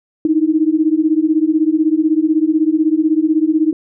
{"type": "beating tone pair", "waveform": "sine", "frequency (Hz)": [306, 322], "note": ["D#4", "E4"], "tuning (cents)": [-29, -41], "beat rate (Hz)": 16, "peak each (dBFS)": -14, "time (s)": [0.25, 3.73], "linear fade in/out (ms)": 2, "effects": []}